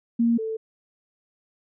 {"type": "tone pair in turn", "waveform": "sine", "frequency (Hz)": [233.1, 442.8], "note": ["A#3", "A4"], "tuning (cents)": [0, 11], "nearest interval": "major seventh", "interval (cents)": 1111, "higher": "second", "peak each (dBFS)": [-17, -26], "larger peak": "first", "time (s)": [[0.19, 0.38], [0.38, 0.57]], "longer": "neither", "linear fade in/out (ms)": 10, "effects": []}